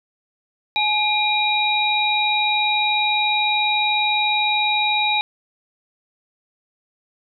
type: tone cluster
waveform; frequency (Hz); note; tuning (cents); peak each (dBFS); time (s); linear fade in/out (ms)
sine; 843 / 2406 / 3820; G#5 / D7 / A#7; +26 / +41 / +42; -21; 0.76-5.21; 0
effects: none